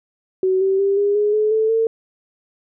sine tone with pitch steps, 375.5 / 385.4 / 395.5 / 406 / 416.6 / 427.6 / 438.9 / 450.4 Hz, F#4 / G4 / G4 / G#4 / G#4 / A4 / A4 / A4, +26 / -29 / +15 / -39 / +5 / -49 / -4 / +40 cents, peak -14 dBFS, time 0.43-1.87 s, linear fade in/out 2 ms, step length 180 ms, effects none

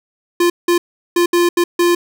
square tone bursts at uneven times, 347.9 Hz, F4, 7 cents flat, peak -11 dBFS, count 6, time 0.4-0.5 / 0.68-0.78 / 1.16-1.26 / 1.33-1.49 / 1.57-1.64 / 1.79-1.95 s, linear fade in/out 5 ms, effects none

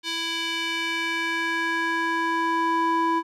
square tone with band-pass filter sweep, 331 Hz, E4, 7 cents sharp, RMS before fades -25 dBFS, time 0.03-3.23 s, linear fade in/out 50 ms, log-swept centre 3600 to 860 Hz, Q 1.9, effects none

